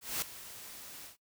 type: noise with ADSR envelope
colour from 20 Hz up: white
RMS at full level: -33 dBFS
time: 0.01-1.17 s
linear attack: 210 ms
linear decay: 5 ms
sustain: -15 dB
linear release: 120 ms
effects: noise-tail reverb RT60 0.1 s tail -20 dB re dry